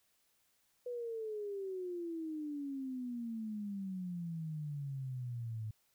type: exponential sweep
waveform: sine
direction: down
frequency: 495.4 to 107 Hz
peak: -38 dBFS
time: 0.86-5.71 s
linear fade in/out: 5 ms
effects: white hiss -75 dBFS RMS until 5.94 s